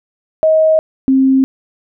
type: tone pair in turn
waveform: sine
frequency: 632 / 265.7 Hz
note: D#5 / C4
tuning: +27 / +27 cents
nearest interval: octave + minor third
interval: 1500 cents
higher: first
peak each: -7 dBFS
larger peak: neither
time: 0.43-0.79 / 1.08-1.44 s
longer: neither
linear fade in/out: 0 ms
effects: none